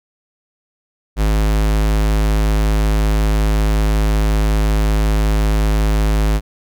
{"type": "tone", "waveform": "square", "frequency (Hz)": 52.7, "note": "G#1", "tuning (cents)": 26, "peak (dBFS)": -13, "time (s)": [1.16, 6.41], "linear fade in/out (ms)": 50, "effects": []}